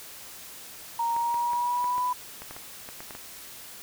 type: tone with pitch glide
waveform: sine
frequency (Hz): 932.3 to 993.5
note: A#5 to B5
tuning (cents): 0 to +10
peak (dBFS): -24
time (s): 0.99-2.13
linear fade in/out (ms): 5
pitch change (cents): +110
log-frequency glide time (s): 1.13-2.01
type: clicks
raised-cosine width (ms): 0.5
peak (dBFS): -25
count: 12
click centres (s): 1.165 / 1.343 / 1.533 / 1.843 / 1.981 / 2.42 / 2.51 / 2.565 / 2.889 / 3.005 / 3.108 / 3.151
effects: white hiss -44 dBFS RMS until 3.82 s